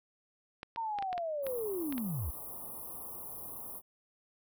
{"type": "clicks", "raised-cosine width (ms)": 0.3, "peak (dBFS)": -25, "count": 9, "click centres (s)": [0.631, 0.761, 0.987, 1.025, 1.129, 1.179, 1.467, 1.925, 1.98]}
{"type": "linear sweep", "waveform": "sine", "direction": "down", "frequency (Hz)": [932.3, 55], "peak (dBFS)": -33, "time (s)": [0.77, 2.31], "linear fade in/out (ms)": 10}
{"type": "band-stop noise", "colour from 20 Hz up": "white", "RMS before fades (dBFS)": -44, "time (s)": [1.42, 3.82], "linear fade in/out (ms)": 50, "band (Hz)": [1200, 10000], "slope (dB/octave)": 96}
{"effects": []}